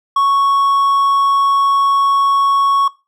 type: tone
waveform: triangle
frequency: 1108.7 Hz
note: C#6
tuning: in tune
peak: -8 dBFS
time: 0.16-2.88 s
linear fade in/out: 5 ms
effects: noise-tail reverb RT60 0.3 s tail -21 dB re dry